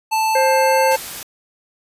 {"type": "tone with pitch glide", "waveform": "square", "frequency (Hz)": [880, 885.6], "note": ["A5", "A5"], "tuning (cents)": [0, 11], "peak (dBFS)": -16, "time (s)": [0.11, 0.97], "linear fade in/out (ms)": 20, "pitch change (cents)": 11, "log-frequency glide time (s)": [0.62, 0.84]}
{"type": "harmonic tone", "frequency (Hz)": 528, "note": "C5", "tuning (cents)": 16, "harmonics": [1, 3, 4], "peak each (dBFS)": [-15, -25, -27], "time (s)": [0.35, 0.96], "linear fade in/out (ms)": 5}
{"type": "noise", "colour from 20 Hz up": "white", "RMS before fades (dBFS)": -30, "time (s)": [0.91, 1.23], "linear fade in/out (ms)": 2}
{"effects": ["resampled to 32000 Hz"]}